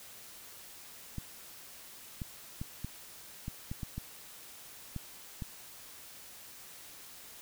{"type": "clicks", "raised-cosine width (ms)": 5, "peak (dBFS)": -25, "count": 10, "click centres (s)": [1.183, 2.218, 2.615, 2.846, 3.481, 3.715, 3.832, 3.98, 4.963, 5.422], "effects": ["white hiss -51 dBFS RMS until 7.41 s"]}